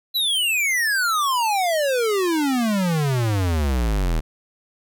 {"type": "exponential sweep", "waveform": "square", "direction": "down", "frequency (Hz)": [4049, 37.87], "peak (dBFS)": -19, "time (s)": [0.14, 4.21], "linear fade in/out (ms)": 20, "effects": []}